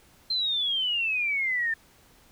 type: exponential sweep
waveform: sine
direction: down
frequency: 4165 to 1781 Hz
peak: -24 dBFS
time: 0.3-1.74 s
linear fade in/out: 5 ms
effects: pink hiss -58 dBFS RMS until 2.31 s